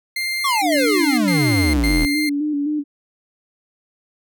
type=tone bursts; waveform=30% pulse; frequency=2102 Hz; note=C7; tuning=7 cents sharp; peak=-18 dBFS; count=4; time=0.16-2.294 s; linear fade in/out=5 ms; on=460 ms; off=98 ms
type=exponential sweep; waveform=square; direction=down; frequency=1167 to 35 Hz; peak=-18 dBFS; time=0.44-2.06 s; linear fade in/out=10 ms
type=tone with vibrato; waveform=sine; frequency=293.7 Hz; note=D4; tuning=in tune; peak=-18 dBFS; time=0.61-2.84 s; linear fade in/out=50 ms; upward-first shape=square; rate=3.9 Hz; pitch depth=44 cents each way
effects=none